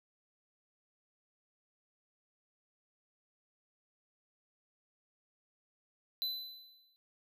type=tone with exponential decay; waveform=square; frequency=4013 Hz; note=B7; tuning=27 cents sharp; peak=-32 dBFS; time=6.22-6.96 s; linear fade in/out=0 ms; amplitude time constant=160 ms; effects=none